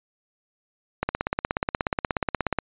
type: click train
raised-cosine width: 0.5 ms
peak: -8 dBFS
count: 27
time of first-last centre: 1.03-2.587 s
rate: 16.7 Hz
effects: resampled to 8000 Hz